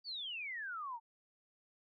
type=exponential sweep; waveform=sine; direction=down; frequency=4699 to 884 Hz; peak=-40 dBFS; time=0.04-1 s; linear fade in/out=50 ms; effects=none